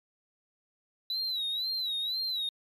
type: tone with vibrato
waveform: sine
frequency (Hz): 3940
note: B7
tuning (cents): -5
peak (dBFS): -27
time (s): 1.1-2.49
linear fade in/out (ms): 2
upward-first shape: sine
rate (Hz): 2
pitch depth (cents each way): 110
effects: tanh soft clip ceiling -28 dBFS + MP3 64 kbps